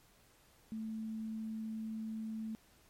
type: tone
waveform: sine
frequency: 220.4 Hz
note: A3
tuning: 3 cents sharp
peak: -38 dBFS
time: 0.72-2.55 s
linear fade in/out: 0 ms
effects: pink hiss -66 dBFS RMS until 2.89 s + MP3 64 kbps